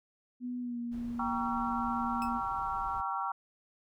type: tone with pitch glide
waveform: sine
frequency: 246.9 to 237.7 Hz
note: B3 to A#3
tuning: 0 to +34 cents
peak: -34 dBFS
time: 0.4-2.41 s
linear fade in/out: 50 ms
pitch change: -66 cents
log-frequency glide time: 0.6-0.79 s
type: noise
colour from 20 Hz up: brown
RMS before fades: -48 dBFS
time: 0.91-3.02 s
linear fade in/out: 20 ms
type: chord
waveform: sine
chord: G diminished seventh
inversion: none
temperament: just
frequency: 784 / 940.8 / 1128.9 / 1354.7 Hz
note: G5 / Bb5 / Db6 / Fb6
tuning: 0 / +16 / +31 / +47 cents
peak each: -37 dBFS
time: 1.19-3.32 s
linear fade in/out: 5 ms
type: tone with exponential decay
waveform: sawtooth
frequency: 2595 Hz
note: E7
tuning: 28 cents flat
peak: -37 dBFS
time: 2.22-2.35 s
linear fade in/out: 0 ms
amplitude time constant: 27 ms
effects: none